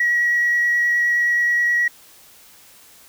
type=tone with vibrato; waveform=sine; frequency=1916 Hz; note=A#6; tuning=47 cents sharp; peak=-14 dBFS; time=0-1.88 s; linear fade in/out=5 ms; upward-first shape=sine; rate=9.5 Hz; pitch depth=11 cents each way; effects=tanh soft clip ceiling -11 dBFS + white hiss -48 dBFS RMS until 3.08 s